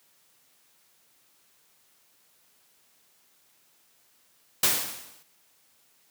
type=noise with exponential decay; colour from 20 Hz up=white; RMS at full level=-19 dBFS; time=4.63-5.23 s; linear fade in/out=5 ms; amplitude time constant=130 ms; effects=white hiss -64 dBFS RMS until 6.1 s + high-pass 100 Hz 12 dB/octave